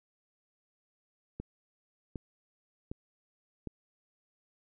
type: click train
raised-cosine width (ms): 3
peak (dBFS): -25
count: 4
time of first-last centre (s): 1.4-3.673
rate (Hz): 1.32
effects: none